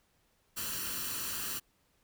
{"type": "noise with comb filter", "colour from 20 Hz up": "white", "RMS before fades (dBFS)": -37, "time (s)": [0.56, 1.6], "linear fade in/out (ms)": 20, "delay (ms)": 0.69, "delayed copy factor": 0.65, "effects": ["pink hiss -72 dBFS RMS until 2.03 s"]}